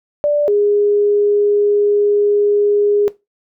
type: tone pair in turn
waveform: sine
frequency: 587.3 / 411.6 Hz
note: D5 / G#4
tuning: 0 / -16 cents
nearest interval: tritone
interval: 616 cents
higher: first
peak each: -11 / -11 dBFS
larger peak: neither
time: 0.24-0.48 / 0.48-3.08 s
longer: second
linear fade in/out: 0 ms
effects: noise-tail reverb RT60 0.2 s tail -17 dB re dry